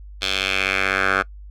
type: tone with band-pass filter sweep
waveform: 10% pulse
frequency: 96 Hz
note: G2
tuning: 36 cents flat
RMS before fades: -21 dBFS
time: 0.21-1.23 s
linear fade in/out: 20 ms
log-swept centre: 3600 to 1400 Hz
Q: 2.5
effects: noise-tail reverb RT60 0.1 s tail -22 dB re dry + added 50 Hz sine -36 dBFS peak until 1.5 s